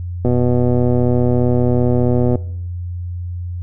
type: click train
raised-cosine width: 2 ms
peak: -4 dBFS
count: 260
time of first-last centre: 0.25-2.356 s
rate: 123 Hz
effects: noise-tail reverb RT60 0.7 s tail -20 dB re dry + added 88 Hz sine -22 dBFS peak until 3.62 s